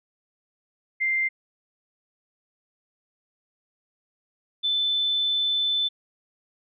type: tone pair in turn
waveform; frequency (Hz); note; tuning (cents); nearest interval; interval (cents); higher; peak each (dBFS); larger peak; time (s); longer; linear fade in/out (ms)
sine; 2093 / 3520; C7 / A7; 0 / 0; major sixth; 900; second; -21; neither; 1-1.29 / 4.63-5.89; second; 20
effects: none